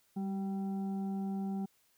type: tone with frequency modulation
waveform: sine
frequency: 196 Hz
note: G3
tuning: in tune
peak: -33 dBFS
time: 0.16-1.66 s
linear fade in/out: 10 ms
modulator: 580 Hz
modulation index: 0.41
effects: white hiss -71 dBFS RMS until 1.97 s